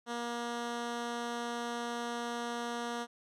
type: tone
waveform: 10% pulse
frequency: 237.3 Hz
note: A#3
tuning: 31 cents sharp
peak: -27 dBFS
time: 0.06-3.07 s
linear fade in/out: 50 ms
effects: low-pass 8000 Hz 12 dB/octave